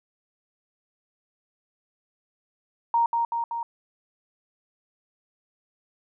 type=tone with echo; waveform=sine; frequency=932.3 Hz; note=A#5; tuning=in tune; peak=-18 dBFS; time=2.94-3.06 s; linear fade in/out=2 ms; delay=190 ms; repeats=3; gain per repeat=-3 dB; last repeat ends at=3.63 s; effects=none